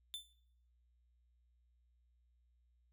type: tone with exponential decay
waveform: 45% pulse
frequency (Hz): 3532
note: A7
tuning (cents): +6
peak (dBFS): -39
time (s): 0.14-0.33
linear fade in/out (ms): 0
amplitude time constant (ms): 41
effects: noise-tail reverb RT60 0.7 s tail -19 dB re dry + added 60 Hz sine -70 dBFS peak until 2.92 s